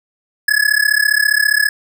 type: tone with amplitude modulation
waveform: square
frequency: 1700 Hz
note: G#6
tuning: 40 cents sharp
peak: -8 dBFS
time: 0.48-1.69 s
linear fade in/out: 5 ms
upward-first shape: sine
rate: 34.9 Hz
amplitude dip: 95%
effects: none